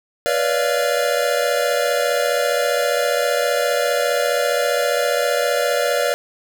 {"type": "tone cluster", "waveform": "square", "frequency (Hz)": [488.5, 573, 608, 688, 1382], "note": ["B4", "D5", "D#5", "F5", "F6"], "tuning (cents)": [-19, -43, -40, -26, -19], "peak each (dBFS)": [-23, -21, -28, -25, -28], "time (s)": [0.26, 6.14], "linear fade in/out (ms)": 0, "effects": []}